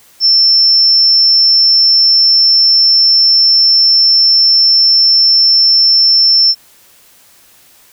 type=tone; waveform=sine; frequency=5360 Hz; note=E8; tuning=28 cents sharp; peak=-5 dBFS; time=0.2-6.55 s; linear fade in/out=50 ms; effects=white hiss -45 dBFS RMS until 7.92 s